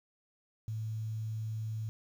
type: tone with quantisation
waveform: sine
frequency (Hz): 110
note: A2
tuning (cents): 0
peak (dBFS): -34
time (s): 0.68-1.89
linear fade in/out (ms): 0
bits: 10
effects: none